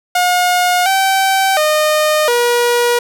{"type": "tone with pitch steps", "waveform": "sawtooth", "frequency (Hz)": [718, 772, 612, 480.3], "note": ["F5", "G5", "D#5", "B4"], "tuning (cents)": [48, -27, -29, -48], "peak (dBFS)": -7, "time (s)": [0.15, 2.99], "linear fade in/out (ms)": 5, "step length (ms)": 710, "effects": []}